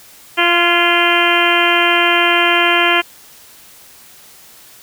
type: harmonic tone with a mistuned harmonic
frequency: 346.6 Hz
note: F4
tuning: 13 cents flat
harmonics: 1 / 2 / 3 / 4 / 5 / 6 / 7 / 8 / 9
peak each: -19 / -19 / -19 / -19 / -19 / -19 / -19 / -19 / -19 dBFS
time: 0.37-3.02 s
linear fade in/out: 20 ms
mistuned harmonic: 5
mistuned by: -24 cents
effects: white hiss -42 dBFS RMS until 4.82 s